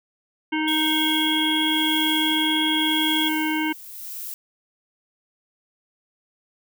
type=harmonic tone; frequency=311.1 Hz; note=D#4; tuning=in tune; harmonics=1 / 3 / 5 / 7 / 9 / 10; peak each=-23 / -29 / -31 / -29 / -35 / -37 dBFS; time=0.52-3.73 s; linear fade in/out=10 ms
type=tone with vibrato; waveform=triangle; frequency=3306 Hz; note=G#7; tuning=9 cents flat; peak=-21 dBFS; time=0.67-3.29 s; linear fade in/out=10 ms; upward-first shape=triangle; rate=17 Hz; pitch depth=12 cents each way
type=noise with tremolo; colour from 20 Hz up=violet; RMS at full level=-33 dBFS; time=0.68-4.34 s; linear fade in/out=0 ms; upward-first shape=sine; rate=0.9 Hz; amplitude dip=65%
effects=none